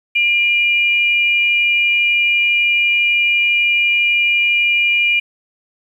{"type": "tone pair together", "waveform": "sine", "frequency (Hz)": [2398, 2900], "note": ["D7", "F#7"], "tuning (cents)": [36, -35], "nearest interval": "minor third", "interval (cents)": 329, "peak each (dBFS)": [-12, -20], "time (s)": [0.15, 5.2], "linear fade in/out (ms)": 10, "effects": ["8-bit"]}